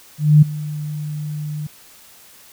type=tone with ADSR envelope; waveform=sine; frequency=150.5 Hz; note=D3; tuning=43 cents sharp; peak=-4 dBFS; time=0.18-1.67 s; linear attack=240 ms; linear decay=12 ms; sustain=-19 dB; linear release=6 ms; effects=white hiss -46 dBFS RMS until 2.52 s